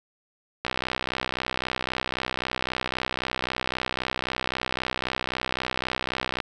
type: click train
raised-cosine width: 0.3 ms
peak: -10 dBFS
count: 368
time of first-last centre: 0.65-6.402 s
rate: 63.8 Hz
effects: none